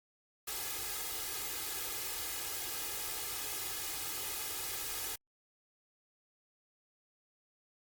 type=noise with comb filter; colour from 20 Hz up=white; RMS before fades=-39 dBFS; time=0.47-5.16 s; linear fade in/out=10 ms; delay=2.4 ms; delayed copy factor=+0.85; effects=Opus 48 kbps